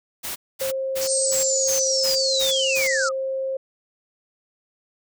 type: noise bursts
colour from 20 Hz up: white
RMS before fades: -30 dBFS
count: 8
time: 0.23-2.88 s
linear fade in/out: 20 ms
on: 130 ms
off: 230 ms
type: tone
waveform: sine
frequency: 532 Hz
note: C5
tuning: 29 cents sharp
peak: -23 dBFS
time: 0.61-3.57 s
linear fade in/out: 5 ms
type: band-pass noise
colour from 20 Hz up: white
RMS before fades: -29 dBFS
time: 1.01-3.09 s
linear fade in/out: 5 ms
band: 4300 to 7900 Hz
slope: 96 dB/octave
type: linear sweep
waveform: sine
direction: down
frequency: 8770 to 1174.7 Hz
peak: -21 dBFS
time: 1.07-3.12 s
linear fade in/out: 50 ms
effects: none